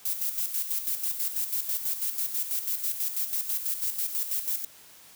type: noise with tremolo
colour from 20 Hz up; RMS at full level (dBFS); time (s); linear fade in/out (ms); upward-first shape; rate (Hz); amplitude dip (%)
violet; -28; 0.05-4.65; 5; square; 6.1; 60
effects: white hiss -52 dBFS RMS until 5.15 s + high-pass 60 Hz 12 dB/octave